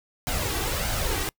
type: noise with flanger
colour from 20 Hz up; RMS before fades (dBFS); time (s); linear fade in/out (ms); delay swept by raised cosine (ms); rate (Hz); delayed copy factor
pink; -27; 0.27-1.29; 0; 1.3 to 2.6; 1.6; +0.6
effects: noise-tail reverb RT60 0.1 s tail -26 dB re dry